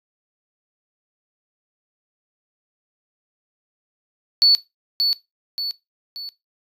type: tone with echo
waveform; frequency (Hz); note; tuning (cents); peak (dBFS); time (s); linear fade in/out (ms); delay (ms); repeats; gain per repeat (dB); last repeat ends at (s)
triangle; 4451; C#8; +6; -7; 4.42-4.55; 0; 580; 3; -7; 6.29
effects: noise-tail reverb RT60 0.2 s tail -20 dB re dry + tanh soft clip ceiling -8 dBFS